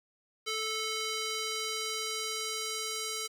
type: tone with band-pass filter sweep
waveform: square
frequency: 438.2 Hz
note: A4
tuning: 7 cents flat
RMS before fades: -35 dBFS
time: 0.46-3.28 s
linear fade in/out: 20 ms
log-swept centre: 4000 to 6400 Hz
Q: 0.95
effects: 9-bit